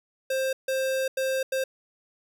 square tone bursts at uneven times, 528 Hz, C5, 16 cents sharp, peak -25 dBFS, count 4, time 0.3-0.53 / 0.68-1.08 / 1.17-1.43 / 1.52-1.64 s, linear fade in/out 5 ms, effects none

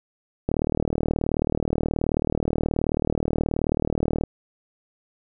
click train, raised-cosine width 2 ms, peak -9 dBFS, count 146, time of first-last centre 0.49-4.237 s, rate 38.7 Hz, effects none

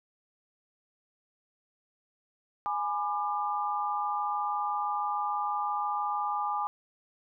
sine chord, G# diminished, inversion none, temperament just, 830.6 / 996.7 / 1196.1 Hz, G#5 / B5 / D6, 0 / +16 / +31 cents, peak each -31 / -36 / -32 dBFS, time 2.66-6.67 s, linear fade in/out 0 ms, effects none

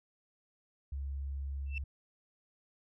sine tone, 69.1 Hz, C#2, 5 cents flat, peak -35 dBFS, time 0.92-1.84 s, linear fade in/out 5 ms
sine tone with exponential growth, 2667 Hz, E7, 20 cents sharp, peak -33 dBFS, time 1.66-1.78 s, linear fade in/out 2 ms, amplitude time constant 26 ms
effects tanh soft clip ceiling -27 dBFS

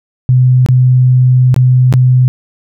sine tone with dropouts, 127 Hz, B2, 49 cents sharp, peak -4 dBFS, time 0.29-2.28 s, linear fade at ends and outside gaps 0 ms, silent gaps 0.662-0.687 / 1.543-1.563 / 1.926-1.938 s, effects none

